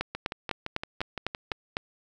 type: two click trains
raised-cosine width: 0.3 ms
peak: -12 / -17 dBFS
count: 8 / 9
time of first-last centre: 0.01-1.769 / 0.15-1.52 s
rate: 3.98 / 5.84 Hz
effects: none